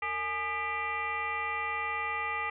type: tone with frequency modulation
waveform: sine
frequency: 1600 Hz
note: G6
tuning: 35 cents sharp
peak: -30 dBFS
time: 0.02-2.5 s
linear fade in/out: 5 ms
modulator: 381 Hz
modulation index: 2.3
effects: none